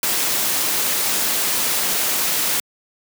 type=noise; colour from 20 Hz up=white; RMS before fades=-20 dBFS; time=0.03-2.6 s; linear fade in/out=2 ms; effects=high-pass 150 Hz 12 dB/octave